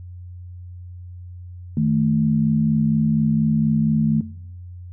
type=tone pair together; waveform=sine; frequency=155.56 / 219.8 Hz; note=D#3 / A3; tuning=0 / -2 cents; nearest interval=tritone; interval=598 cents; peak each=-19 dBFS; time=1.77-4.21 s; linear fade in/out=2 ms; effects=noise-tail reverb RT60 0.7 s tail -18 dB re dry + added 89 Hz sine -34 dBFS peak until 4.92 s